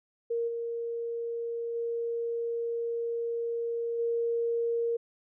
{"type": "tone with level steps", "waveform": "sine", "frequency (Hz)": 466.2, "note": "A#4", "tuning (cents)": 0, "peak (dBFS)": [-27, -31, -29, -26], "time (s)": [0.3, 4.97], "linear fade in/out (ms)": 10, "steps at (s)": [0.47, 1.74, 3.98], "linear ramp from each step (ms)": 20, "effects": []}